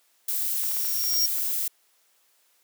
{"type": "noise", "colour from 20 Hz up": "violet", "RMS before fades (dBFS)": -27, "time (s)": [0.28, 1.68], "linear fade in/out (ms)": 5}
{"type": "tone with exponential growth", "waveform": "square", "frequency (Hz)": 5588, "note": "F8", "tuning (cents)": 0, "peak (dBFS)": -20, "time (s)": [0.38, 1.26], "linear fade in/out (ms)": 5, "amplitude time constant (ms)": 190}
{"type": "clicks", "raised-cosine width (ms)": 0.3, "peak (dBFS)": -25, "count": 7, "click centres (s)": [0.636, 0.715, 0.767, 0.849, 1.04, 1.139, 1.384]}
{"effects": ["white hiss -65 dBFS RMS until 2.63 s", "high-pass 400 Hz 12 dB/octave"]}